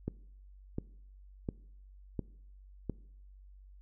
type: click train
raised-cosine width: 3 ms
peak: -21 dBFS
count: 5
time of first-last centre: 0.08-2.897 s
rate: 1.42 Hz
effects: noise-tail reverb RT60 0.7 s tail -22 dB re dry + added 48 Hz sine -52 dBFS peak until 3.81 s